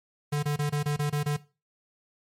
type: tone bursts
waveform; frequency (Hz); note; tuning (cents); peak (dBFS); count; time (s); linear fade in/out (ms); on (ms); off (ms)
square; 146.8; D3; 0; -25; 8; 0.32-1.368; 10; 110; 24
effects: noise-tail reverb RT60 0.3 s tail -18 dB re dry + MP3 64 kbps